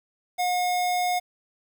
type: tone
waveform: square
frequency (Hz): 720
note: F#5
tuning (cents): -47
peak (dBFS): -23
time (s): 0.38-1.2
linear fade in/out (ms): 20
effects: 9-bit